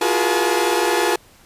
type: tone cluster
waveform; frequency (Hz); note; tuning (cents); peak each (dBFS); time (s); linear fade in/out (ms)
sawtooth; 343.9 / 363.4 / 413.2 / 478.7 / 859; F4 / F#4 / G#4 / A#4 / A5; -27 / -31 / -9 / +46 / -42; -19; 0.01-1.16; 5
effects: pink hiss -50 dBFS RMS until 1.45 s + resampled to 32000 Hz